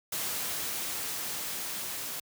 white noise with level ramp, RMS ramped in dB -33 to -37 dBFS, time 0.12-2.2 s, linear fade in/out 5 ms, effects high-pass 80 Hz 12 dB/octave

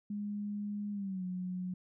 sine tone with pitch glide, 206 to 182.47 Hz, G#3 to F#3, -14 to -24 cents, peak -35 dBFS, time 0.1-1.74 s, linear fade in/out 5 ms, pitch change -210 cents, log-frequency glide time 0.92-1.24 s, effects none

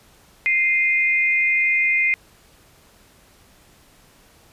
sine tone pair together, 2093 / 2472 Hz, C7 / D#7, 0 / -12 cents, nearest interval minor third, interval 288 cents, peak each -17 / -21 dBFS, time 0.46-2.14 s, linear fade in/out 0 ms, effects pink hiss -53 dBFS RMS until 4.52 s + resampled to 32000 Hz

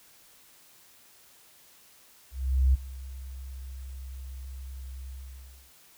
sine tone with ADSR envelope, 65.5 Hz, C2, 2 cents sharp, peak -17 dBFS, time 2.31-5.72 s, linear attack 430 ms, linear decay 18 ms, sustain -20 dB, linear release 630 ms, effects white hiss -57 dBFS RMS until 5.97 s

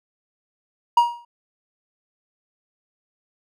triangle tone with exponential decay, 950 Hz, A#5, 33 cents sharp, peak -7 dBFS, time 0.97-1.25 s, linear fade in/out 5 ms, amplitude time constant 59 ms, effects none

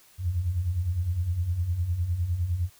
sine beating tone pair, 80.3 / 90.1 Hz, E2 / F#2, -45 / -45 cents, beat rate 9.8 Hz, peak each -32 / -25 dBFS, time 0.18-2.7 s, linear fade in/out 50 ms, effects white hiss -57 dBFS RMS until 2.79 s

